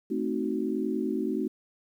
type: chord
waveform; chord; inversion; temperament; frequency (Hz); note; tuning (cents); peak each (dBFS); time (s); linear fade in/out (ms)
sine; A diminished seventh; none; equal with one note detuned; 220 / 261.6 / 311.1 / 372.6; A3 / C4 / Eb4 / Gb4; 0 / 0 / 0 / +12; -32; 0.1-1.48; 10
effects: 10-bit